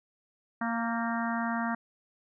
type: harmonic tone with a mistuned harmonic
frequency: 231.6 Hz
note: A#3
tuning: 11 cents flat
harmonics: 1 / 3 / 4 / 5 / 6 / 7 / 8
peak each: -31 / -36 / -37 / -38 / -39 / -39 / -40 dBFS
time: 0.61-1.75 s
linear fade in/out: 5 ms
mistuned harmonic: 7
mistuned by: -33 cents
effects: none